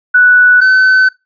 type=tone pair in turn; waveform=sine / triangle; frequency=1480 / 1519 Hz; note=F#6 / F#6; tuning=0 / +45 cents; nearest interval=unison; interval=45 cents; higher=second; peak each=-3 dBFS; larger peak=neither; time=0.14-0.61 / 0.61-1.09 s; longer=second; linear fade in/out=10 ms; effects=noise-tail reverb RT60 0.2 s tail -19 dB re dry + resampled to 11025 Hz